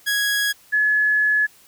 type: tone pair in turn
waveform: sawtooth / sine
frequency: 1661.2 / 1704.9 Hz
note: G#6 / G#6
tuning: 0 / +45 cents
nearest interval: unison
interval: 45 cents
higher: second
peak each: -15 dBFS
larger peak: neither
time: 0.06-0.53 / 0.72-1.47 s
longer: second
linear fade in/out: 20 ms
effects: white hiss -52 dBFS RMS until 1.67 s